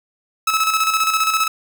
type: tone with tremolo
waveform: sawtooth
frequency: 1298 Hz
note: E6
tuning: 27 cents flat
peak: -10 dBFS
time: 0.47-1.48 s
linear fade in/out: 5 ms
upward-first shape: square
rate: 15 Hz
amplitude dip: 50%
effects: none